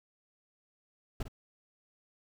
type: noise with echo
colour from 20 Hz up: brown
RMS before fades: -32 dBFS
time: 1.2-1.23 s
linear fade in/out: 5 ms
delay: 52 ms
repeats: 1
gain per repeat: -11 dB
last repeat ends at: 1.282 s
effects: none